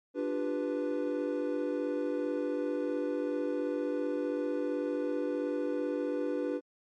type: chord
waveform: triangle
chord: G dominant seventh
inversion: second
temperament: equal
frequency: 293.7 / 349.2 / 392 / 493.9 Hz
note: D4 / F4 / G4 / B4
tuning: 0 / 0 / 0 / 0 cents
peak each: -32 / -36 / -36 / -32 dBFS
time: 0.14-6.61 s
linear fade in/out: 50 ms
effects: MP3 48 kbps